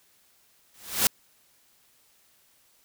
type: noise with exponential growth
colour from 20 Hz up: white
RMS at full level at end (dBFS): -18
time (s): 0.74-1.07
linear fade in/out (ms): 1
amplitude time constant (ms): 70
effects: white hiss -63 dBFS RMS until 2.84 s